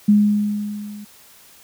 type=tone with level ramp; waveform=sine; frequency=207.7 Hz; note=G#3; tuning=in tune; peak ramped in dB=-8 to -33 dBFS; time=0.08-1.05 s; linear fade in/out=10 ms; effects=white hiss -48 dBFS RMS until 1.63 s